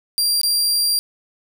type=tone with dropouts; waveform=sawtooth; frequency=4748 Hz; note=D8; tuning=18 cents sharp; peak=-13 dBFS; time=0.18-0.99 s; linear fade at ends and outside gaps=0 ms; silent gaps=0.414-0.433 s; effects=none